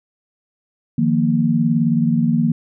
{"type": "chord", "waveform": "sine", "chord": "Eb suspended second", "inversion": "none", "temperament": "equal", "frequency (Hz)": [155.56, 174.61, 233.1], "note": ["Eb3", "F3", "Bb3"], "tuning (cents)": [0, 0, 0], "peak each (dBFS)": [-19, -20, -16], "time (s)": [0.98, 2.52], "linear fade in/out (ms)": 5, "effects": []}